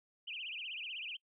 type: tone with vibrato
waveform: sine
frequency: 2750 Hz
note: F7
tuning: 27 cents flat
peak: -40 dBFS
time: 0.27-1.17 s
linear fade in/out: 10 ms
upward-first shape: triangle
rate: 16 Hz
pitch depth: 270 cents each way
effects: noise-tail reverb RT60 0.1 s tail -25 dB re dry